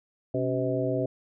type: harmonic tone with a mistuned harmonic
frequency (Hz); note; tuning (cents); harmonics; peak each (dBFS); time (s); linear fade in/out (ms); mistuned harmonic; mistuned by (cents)
127.6; C3; -43; 1 / 2 / 3 / 4 / 5; -31 / -31 / -31 / -31 / -31; 0.34-1.06; 5; 2; +150
effects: none